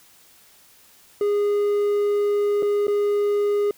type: tone with dropouts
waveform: triangle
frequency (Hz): 410.8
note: G#4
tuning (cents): -19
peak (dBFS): -16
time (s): 1.21-3.71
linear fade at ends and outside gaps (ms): 2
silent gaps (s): 2.624-2.628 / 2.87-2.88
effects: white hiss -53 dBFS RMS until 3.77 s